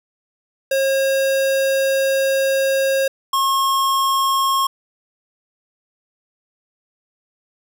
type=tone pair in turn; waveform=square; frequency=540 / 1080 Hz; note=C#5 / C#6; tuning=-45 / -45 cents; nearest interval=octave; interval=1200 cents; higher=second; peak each=-16 dBFS; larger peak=neither; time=0.71-3.08 / 3.33-4.67 s; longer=first; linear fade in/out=5 ms; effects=none